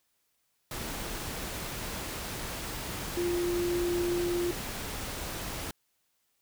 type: tone in noise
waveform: sine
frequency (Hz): 349.4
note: F4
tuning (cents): +1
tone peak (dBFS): -27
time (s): 3.17-4.51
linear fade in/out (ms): 2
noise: pink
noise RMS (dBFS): -37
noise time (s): 0.71-5.71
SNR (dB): +7
effects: white hiss -75 dBFS RMS until 6.41 s